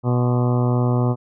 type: harmonic tone with a mistuned harmonic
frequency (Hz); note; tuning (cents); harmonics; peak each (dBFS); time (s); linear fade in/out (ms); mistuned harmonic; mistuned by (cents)
122.9; B2; -8; 1 / 2 / 3 / 4 / 5 / 6 / 7 / 8 / 9 / 10; -17 / -23 / -27 / -29 / -31 / -33 / -34 / -35 / -36 / -37; 0.03-1.16; 50; 8; +67
effects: none